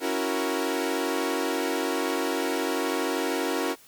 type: chord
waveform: sawtooth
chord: F# dominant seventh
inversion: second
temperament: equal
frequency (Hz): 277.2 / 329.6 / 370 / 466.2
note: C#4 / E4 / F#4 / A#4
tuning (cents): 0 / 0 / 0 / 0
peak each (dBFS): -27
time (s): 0-3.76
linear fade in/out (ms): 50
effects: white hiss -54 dBFS RMS until 3.87 s